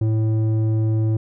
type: tone with low-pass filter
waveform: square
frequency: 110 Hz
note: A2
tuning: in tune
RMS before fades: -19 dBFS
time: 0.01-1.17 s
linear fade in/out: 5 ms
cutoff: 330 Hz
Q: 0.91
effects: none